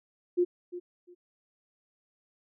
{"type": "tone with echo", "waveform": "sine", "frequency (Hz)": 354.6, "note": "F4", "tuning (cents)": 26, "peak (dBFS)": -21, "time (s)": [0.37, 0.45], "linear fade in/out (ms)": 20, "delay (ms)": 350, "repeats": 2, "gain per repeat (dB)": -14, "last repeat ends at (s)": 1.15, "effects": []}